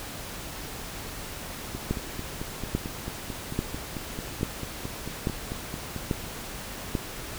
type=two click trains; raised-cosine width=3 ms; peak=-20 / -12 dBFS; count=20 / 7; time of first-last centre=1.75-5.963 / 1.91-6.952 s; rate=4.51 / 1.19 Hz; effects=pink hiss -38 dBFS RMS until 7.38 s